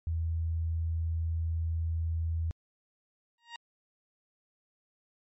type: tone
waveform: sine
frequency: 82 Hz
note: E2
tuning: 9 cents flat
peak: -28 dBFS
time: 0.07-2.51 s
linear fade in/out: 0 ms
type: tone with exponential growth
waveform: 15% pulse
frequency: 938 Hz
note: A#5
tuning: 11 cents sharp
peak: -31 dBFS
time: 3.38-3.56 s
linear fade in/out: 2 ms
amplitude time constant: 37 ms
effects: MP3 32 kbps